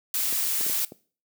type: noise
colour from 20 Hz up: blue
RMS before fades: -26 dBFS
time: 0.14-0.85 s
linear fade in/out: 2 ms
type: clicks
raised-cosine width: 2 ms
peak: -25 dBFS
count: 5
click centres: 0.326 / 0.61 / 0.665 / 0.697 / 0.921 s
effects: noise-tail reverb RT60 0.4 s tail -20 dB re dry + high-pass 200 Hz 12 dB/octave